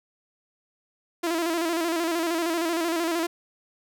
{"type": "tone with vibrato", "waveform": "sawtooth", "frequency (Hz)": 334.2, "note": "E4", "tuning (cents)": 24, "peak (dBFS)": -20, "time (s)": [1.23, 3.27], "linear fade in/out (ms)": 10, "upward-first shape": "square", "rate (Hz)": 13, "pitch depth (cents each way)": 57, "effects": []}